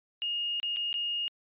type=tone with dropouts; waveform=sine; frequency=2850 Hz; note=F7; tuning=34 cents sharp; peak=-29 dBFS; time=0.22-1.28 s; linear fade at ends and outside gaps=0 ms; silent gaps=0.6-0.63 / 0.762-0.769 / 0.929-0.941 s; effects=resampled to 8000 Hz